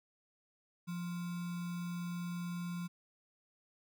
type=tone with sample-and-hold; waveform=sine; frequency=174.61 Hz; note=F3; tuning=in tune; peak=-37 dBFS; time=0.87-2.88 s; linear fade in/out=20 ms; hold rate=1225 Hz; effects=none